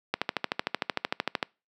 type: click train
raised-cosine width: 0.3 ms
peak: -9 dBFS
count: 18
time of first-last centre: 0.14-1.428 s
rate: 13.2 Hz
effects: noise-tail reverb RT60 0.3 s tail -26 dB re dry + high-pass 200 Hz 12 dB/octave